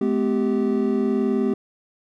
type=tone cluster; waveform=triangle; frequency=213.6 / 252.7 / 390.6 Hz; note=G#3 / B3 / G4; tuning=+49 / +40 / -6 cents; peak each=-21 dBFS; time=0.01-1.54 s; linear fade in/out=5 ms; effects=none